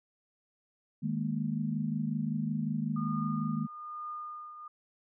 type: chord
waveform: sine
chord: D# suspended fourth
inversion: none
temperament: equal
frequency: 155.56 / 207.7 / 233.1 Hz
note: D#3 / G#3 / A#3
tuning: 0 / 0 / 0 cents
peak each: -34 dBFS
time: 1.02-3.67 s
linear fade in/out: 20 ms
type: tone with tremolo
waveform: sine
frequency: 1218 Hz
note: D#6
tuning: 37 cents flat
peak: -36 dBFS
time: 2.96-4.68 s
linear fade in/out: 5 ms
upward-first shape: triangle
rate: 1.1 Hz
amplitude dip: 65%
effects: none